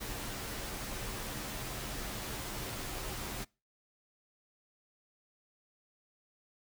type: noise with comb filter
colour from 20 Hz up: pink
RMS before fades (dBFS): -40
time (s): 0-3.45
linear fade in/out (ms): 20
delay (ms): 12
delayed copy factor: -0.5
effects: noise-tail reverb RT60 0.3 s tail -25 dB re dry